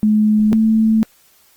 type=tone pair in turn; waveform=sine; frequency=213.5 / 220.6 Hz; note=G#3 / A3; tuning=+48 / +5 cents; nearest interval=minor second; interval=57 cents; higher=second; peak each=-10 dBFS; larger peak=neither; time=0.03-0.53 / 0.53-1.03 s; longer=neither; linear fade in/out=0 ms; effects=white hiss -53 dBFS RMS until 1.56 s + Opus 24 kbps